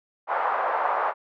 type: band-pass noise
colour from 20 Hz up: white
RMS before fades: -25 dBFS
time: 0.27-1.14 s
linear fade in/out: 50 ms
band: 610 to 1200 Hz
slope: 24 dB/octave
effects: none